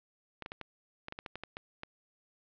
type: clicks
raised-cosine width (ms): 0.3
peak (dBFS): -24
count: 12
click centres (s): 0.423 / 0.461 / 0.519 / 0.613 / 1.084 / 1.124 / 1.189 / 1.262 / 1.356 / 1.436 / 1.569 / 1.834
effects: low-pass 4000 Hz 12 dB/octave